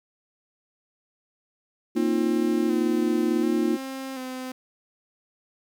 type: chord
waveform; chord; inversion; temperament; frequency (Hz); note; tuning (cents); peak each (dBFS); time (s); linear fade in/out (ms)
sine; Bb suspended fourth; none; equal; 233.1 / 311.1 / 349.2; Bb3 / Eb4 / F4; 0 / 0 / 0; -25; 1.95-3.77; 20
type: tone with vibrato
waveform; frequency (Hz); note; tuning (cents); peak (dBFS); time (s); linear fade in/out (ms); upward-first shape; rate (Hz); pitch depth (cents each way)
sawtooth; 261.6; C4; 0; -28; 1.96-4.52; 5; square; 0.68; 30
effects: 9-bit